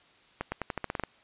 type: accelerating click train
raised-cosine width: 0.5 ms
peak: -16 dBFS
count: 10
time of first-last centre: 0.41-1.037 s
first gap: 110 ms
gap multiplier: 0.88
effects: white hiss -60 dBFS RMS until 1.23 s + resampled to 8000 Hz